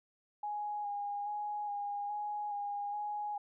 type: tone with vibrato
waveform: sine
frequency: 824 Hz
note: G#5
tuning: 14 cents flat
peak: -35 dBFS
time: 0.43-3.38 s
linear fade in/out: 5 ms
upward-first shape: square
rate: 1.2 Hz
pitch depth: 18 cents each way
effects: none